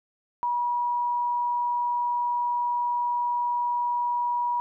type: tone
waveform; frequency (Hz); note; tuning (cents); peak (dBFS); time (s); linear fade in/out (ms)
sine; 965; B5; -40; -23; 0.43-4.6; 0
effects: none